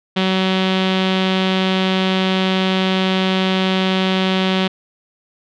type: tone with low-pass filter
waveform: sawtooth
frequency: 188.3 Hz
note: F#3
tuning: 31 cents sharp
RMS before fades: -17 dBFS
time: 0.16-4.68 s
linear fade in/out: 10 ms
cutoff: 3400 Hz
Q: 3.6
effects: none